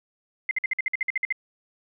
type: tone bursts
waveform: sine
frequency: 2077 Hz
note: C7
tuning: 13 cents flat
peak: -21 dBFS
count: 12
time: 0.49-1.325 s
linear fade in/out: 2 ms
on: 21 ms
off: 53 ms
effects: none